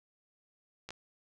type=clicks; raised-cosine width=0.2 ms; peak=-25 dBFS; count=2; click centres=0.89 / 0.906 s; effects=none